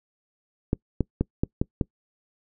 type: clicks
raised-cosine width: 3 ms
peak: -9 dBFS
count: 6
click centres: 0.731 / 1.007 / 1.21 / 1.435 / 1.615 / 1.812 s
effects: noise-tail reverb RT60 0.1 s tail -25 dB re dry